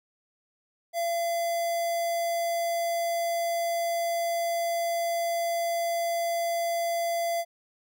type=tone with notch filter; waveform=square; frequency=680 Hz; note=F5; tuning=46 cents flat; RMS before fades=-28 dBFS; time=0.93-7.45 s; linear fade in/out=50 ms; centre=2700 Hz; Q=1.4; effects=none